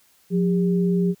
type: tone pair together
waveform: sine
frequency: 178.5 / 401.8 Hz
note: F3 / G4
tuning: +38 / +43 cents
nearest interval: octave + major second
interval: 1405 cents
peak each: -18 / -24 dBFS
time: 0.3-1.15 s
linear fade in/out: 50 ms
effects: white hiss -59 dBFS RMS until 1.2 s